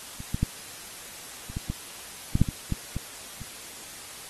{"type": "clicks", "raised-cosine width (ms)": 5, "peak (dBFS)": [-25, -14, -10, -27, -18, -16, -9, -6, -16, -13, -17, -27], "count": 12, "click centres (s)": [0.204, 0.345, 0.43, 1.5, 1.569, 1.7, 2.354, 2.416, 2.488, 2.723, 2.966, 3.417], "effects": ["white hiss -42 dBFS RMS until 4.29 s", "AAC 32 kbps"]}